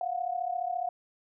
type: tone pair together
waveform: sine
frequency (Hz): 698.5 / 733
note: F5 / F#5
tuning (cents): 0 / -16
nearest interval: minor second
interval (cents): 84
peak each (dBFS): -32 / -32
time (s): 0.01-0.89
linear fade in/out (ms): 2
effects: none